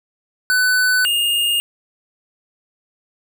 square tone pair in turn, 1500 / 2832 Hz, F#6 / F7, +23 / +23 cents, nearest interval major seventh, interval 1100 cents, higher second, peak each -14 / -16 dBFS, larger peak first, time 0.5-1.05 / 1.05-1.6 s, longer neither, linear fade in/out 0 ms, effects none

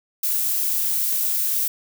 violet noise, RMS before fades -22 dBFS, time 0.23-1.68 s, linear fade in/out 5 ms, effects none

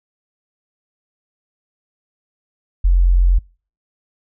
sine tone, 44.32 Hz, F1, 26 cents sharp, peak -9 dBFS, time 2.84-3.39 s, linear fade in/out 10 ms, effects noise-tail reverb RT60 0.4 s tail -26 dB re dry

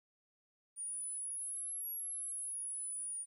sine linear two-way sweep, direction up then down, 9450 to 11370 to 9450 Hz, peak -37 dBFS, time 0.76-3.26 s, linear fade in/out 50 ms, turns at 1.9 s, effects tanh soft clip ceiling -37 dBFS + 13-bit

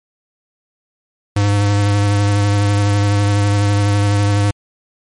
square tone with vibrato, 101.8 Hz, G#2, 34 cents flat, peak -12 dBFS, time 1.36-4.51 s, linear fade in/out 5 ms, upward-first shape triangle, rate 12 Hz, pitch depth 22 cents each way, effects MP3 48 kbps

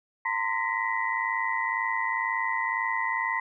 sine tone cluster, 910 / 1033 / 1908 / 2010 Hz, A#5 / C6 / A#6 / B6, -42 / -22 / +40 / +30 cents, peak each -31 dBFS, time 0.25-3.4 s, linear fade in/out 5 ms, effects none

